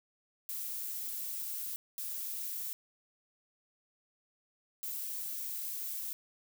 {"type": "noise bursts at uneven times", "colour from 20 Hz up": "violet", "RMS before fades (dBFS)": -39, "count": 3, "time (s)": [[0.49, 1.76], [1.98, 2.73], [4.83, 6.13]], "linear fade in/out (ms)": 0, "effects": []}